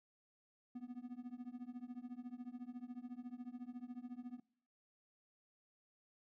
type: tone with tremolo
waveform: triangle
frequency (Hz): 245.9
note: B3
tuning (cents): -7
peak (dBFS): -40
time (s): 0.75-4.4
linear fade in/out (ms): 5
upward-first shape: triangle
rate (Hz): 14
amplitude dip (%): 100
effects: noise-tail reverb RT60 0.6 s tail -24 dB re dry